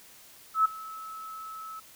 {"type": "tone with ADSR envelope", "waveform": "sine", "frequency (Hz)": 1300, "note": "E6", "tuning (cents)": -24, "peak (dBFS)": -17, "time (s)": [0.54, 1.8], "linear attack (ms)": 110, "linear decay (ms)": 11, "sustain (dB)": -21, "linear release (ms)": 9, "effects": ["white hiss -53 dBFS RMS until 1.95 s"]}